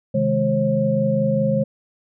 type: tone cluster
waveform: sine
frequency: 133.4 / 158.5 / 209.3 / 538 Hz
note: C3 / D#3 / G#3 / C5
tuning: +34 / +32 / +14 / +48 cents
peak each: -24 / -24 / -21 / -20 dBFS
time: 0.14-1.64 s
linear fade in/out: 10 ms
effects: none